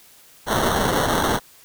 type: noise with sample-and-hold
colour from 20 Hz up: blue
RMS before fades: -20 dBFS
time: 0.46-1.4 s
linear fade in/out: 50 ms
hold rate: 2450 Hz
effects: white hiss -50 dBFS RMS until 1.64 s